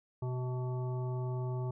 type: harmonic tone with a mistuned harmonic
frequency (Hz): 125.8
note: B2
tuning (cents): +32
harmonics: 1 / 3 / 5 / 7 / 9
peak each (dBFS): -33 / -42 / -48 / -48 / -53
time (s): 0.22-1.71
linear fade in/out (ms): 5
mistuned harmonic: 5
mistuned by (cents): +31
effects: none